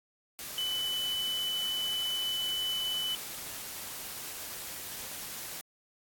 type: tone in noise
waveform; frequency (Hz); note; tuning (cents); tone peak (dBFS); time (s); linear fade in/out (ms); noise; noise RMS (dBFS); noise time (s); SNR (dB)
sine; 3000; F#7; +23; -30; 0.58-3.15; 0; white; -41; 0.39-5.61; +8
effects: AAC 64 kbps